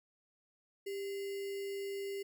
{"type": "tone with sample-and-hold", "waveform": "sine", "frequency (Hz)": 396, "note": "G4", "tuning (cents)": 18, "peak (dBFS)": -37, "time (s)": [0.86, 2.23], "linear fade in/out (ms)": 10, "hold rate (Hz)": 2450, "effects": []}